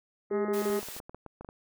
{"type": "harmonic tone", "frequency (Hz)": 210, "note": "G#3", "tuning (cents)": 19, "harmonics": [1, 2, 3, 4, 5, 6, 7, 8, 9, 10], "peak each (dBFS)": [-33, -46, -40, -42, -48, -41, -52, -51, -49, -52], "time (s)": [0.3, 0.82], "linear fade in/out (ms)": 50}
{"type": "tone bursts", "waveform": "sine", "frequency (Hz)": 404.1, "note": "G#4", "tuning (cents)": -47, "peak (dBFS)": -27, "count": 3, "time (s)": [0.31, 0.794], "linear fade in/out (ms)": 2, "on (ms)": 140, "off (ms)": 32}
{"type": "high-pass noise", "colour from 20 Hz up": "white", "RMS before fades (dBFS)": -42, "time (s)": [0.53, 1], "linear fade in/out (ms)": 10, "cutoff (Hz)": 330, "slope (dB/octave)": 12}
{"type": "clicks", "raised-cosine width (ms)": 1, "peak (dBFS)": -29, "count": 11, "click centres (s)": [0.701, 0.83, 0.886, 0.965, 1.001, 1.095, 1.146, 1.263, 1.41, 1.447, 1.489]}
{"effects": []}